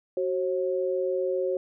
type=tone pair together; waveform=sine; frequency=373.8 / 539 Hz; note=F#4 / C#5; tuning=+18 / -49 cents; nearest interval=tritone; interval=633 cents; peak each=-27 dBFS; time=0.17-1.57 s; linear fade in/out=2 ms; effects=none